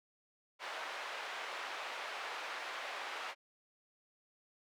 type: band-pass noise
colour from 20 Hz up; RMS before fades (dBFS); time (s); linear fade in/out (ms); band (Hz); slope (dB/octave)
pink; -43; 0.59-3.35; 50; 720 to 2900; 12
effects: high-pass 400 Hz 12 dB/octave